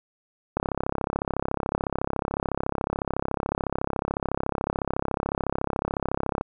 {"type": "click train", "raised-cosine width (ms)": 1, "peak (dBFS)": -11, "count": 199, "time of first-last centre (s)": [0.57, 6.411], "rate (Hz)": 33.9, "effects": []}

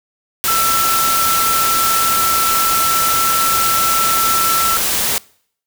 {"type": "tone in noise", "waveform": "sine", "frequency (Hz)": 1334, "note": "E6", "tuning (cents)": 20, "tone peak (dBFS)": -15, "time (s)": [0.48, 4.77], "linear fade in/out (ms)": 0, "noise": "white", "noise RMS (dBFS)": -17, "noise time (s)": [0.44, 5.18], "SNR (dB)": -1, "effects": ["noise-tail reverb RT60 0.6 s tail -24 dB re dry"]}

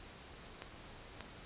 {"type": "clicks", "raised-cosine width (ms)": 0.3, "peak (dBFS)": -28, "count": 2, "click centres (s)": [0.621, 1.207], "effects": ["pink hiss -53 dBFS RMS until 1.45 s", "resampled to 8000 Hz"]}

